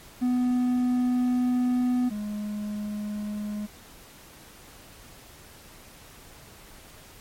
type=tone pair in turn; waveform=triangle; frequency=248.6 / 209 Hz; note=B3 / G#3; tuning=+12 / +11 cents; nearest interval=minor third; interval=301 cents; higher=first; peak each=-19 / -27 dBFS; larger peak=first; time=0.21-2.1 / 2.1-3.67 s; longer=first; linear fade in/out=20 ms; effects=pink hiss -49 dBFS RMS until 7.2 s + MP3 64 kbps